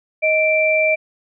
sine tone pair together, 626.7 / 2349 Hz, D#5 / D7, +12 / 0 cents, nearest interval octave + major seventh, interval 2288 cents, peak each -16 dBFS, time 0.22-0.96 s, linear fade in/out 20 ms, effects none

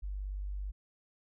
sine tone, 48.99 Hz, G1, in tune, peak -35 dBFS, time 0.02-0.72 s, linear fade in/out 20 ms, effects none

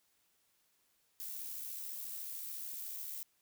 violet noise with amplitude modulation, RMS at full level -42 dBFS, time 1.2-3.23 s, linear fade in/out 0 ms, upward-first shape sine, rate 74 Hz, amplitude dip 35%, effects white hiss -75 dBFS RMS until 3.41 s

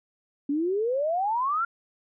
sine exponential sweep, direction up, 276.1 to 1412 Hz, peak -23 dBFS, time 0.49-1.65 s, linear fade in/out 5 ms, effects none

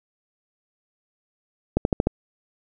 accelerating click train, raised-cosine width 2 ms, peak -5 dBFS, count 5, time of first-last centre 1.77-2.07 s, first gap 81 ms, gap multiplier 0.95, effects none

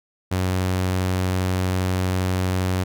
sawtooth tone, 92.5 Hz, F#2, in tune, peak -16 dBFS, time 0.31-2.84 s, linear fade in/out 10 ms, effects none

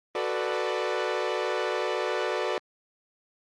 sawtooth chord, B minor seventh, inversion second, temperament equal with one note detuned, 370 / 440 / 493.9 / 590.7 Hz, F#4 / A4 / B4 / D5, 0 / 0 / 0 / +10 cents, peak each -28 dBFS, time 0.15-2.58 s, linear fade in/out 2 ms, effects low-pass 4000 Hz 12 dB/octave + Opus 32 kbps

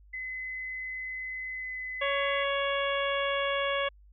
sine tone with pitch glide, 2032 to 2020 Hz, B6 to B6, +49 to +39 cents, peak -34 dBFS, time 0.13-2.44 s, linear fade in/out 10 ms, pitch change -10 cents, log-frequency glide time 1.51-1.82 s
harmonic tone, 558 Hz, C#5, 11 cents sharp, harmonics 1 / 2 / 3 / 4 / 5 / 6, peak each -30 / -33 / -35 / -36 / -37 / -38 dBFS, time 2.01-3.89 s, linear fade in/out 10 ms
effects added 50 Hz sine -53 dBFS peak until 4.12 s

